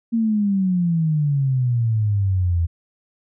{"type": "exponential sweep", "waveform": "sine", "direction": "down", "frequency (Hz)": [233, 82.41], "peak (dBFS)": -16, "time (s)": [0.12, 2.67], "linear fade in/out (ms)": 20, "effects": []}